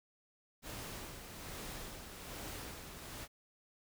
pink noise with tremolo, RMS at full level -45 dBFS, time 0.62-3.28 s, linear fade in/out 50 ms, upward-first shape sine, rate 1.2 Hz, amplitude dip 45%, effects none

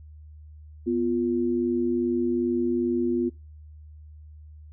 sine tone pair together, 246.9 / 349.4 Hz, B3 / F4, 0 / +1 cents, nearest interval tritone, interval 601 cents, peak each -25 / -24 dBFS, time 0.86-3.3 s, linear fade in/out 20 ms, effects noise-tail reverb RT60 0.3 s tail -25 dB re dry + added 76 Hz sine -43 dBFS peak until 4.72 s

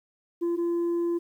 sine tone pair in turn, 342.4 / 342.4 Hz, F4 / F4, -34 / -34 cents, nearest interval unison, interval 0 cents, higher neither, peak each -21 dBFS, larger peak neither, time 0.41-0.57 / 0.57-1.19 s, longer second, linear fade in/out 20 ms, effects tanh soft clip ceiling -23 dBFS + 10-bit

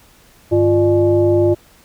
sine tone with frequency modulation, 349.2 Hz, F4, in tune, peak -10 dBFS, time 0.51-1.55 s, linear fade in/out 20 ms, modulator 250 Hz, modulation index 0.87, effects pink hiss -49 dBFS RMS until 1.84 s

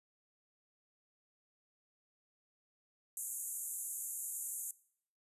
white band-pass noise, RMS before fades -42 dBFS, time 3.17-4.71 s, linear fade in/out 2 ms, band 6700 to 13000 Hz, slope 96 dB/octave, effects noise-tail reverb RT60 0.6 s tail -20 dB re dry + resampled to 32000 Hz

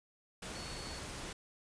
sine tone in noise, 4415 Hz, C#8, 8 cents flat, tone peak -49 dBFS, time 0.55-0.99 s, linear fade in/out 5 ms, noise pink, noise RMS -44 dBFS, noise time 0.42-1.33 s, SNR -8 dB, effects resampled to 22050 Hz

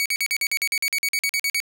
sawtooth tone bursts, 2249 Hz, C#7, 24 cents sharp, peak -17 dBFS, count 16, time 0-1.602 s, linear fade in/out 0 ms, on 57 ms, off 46 ms, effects none

